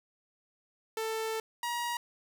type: tone pair in turn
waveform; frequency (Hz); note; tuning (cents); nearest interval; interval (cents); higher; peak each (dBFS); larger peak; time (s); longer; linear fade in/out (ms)
sawtooth; 443.5 / 952.9; A4 / A#5; +14 / +38; octave + minor second; 1324; second; -28; neither; 0.97-1.4 / 1.63-1.97; first; 2
effects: none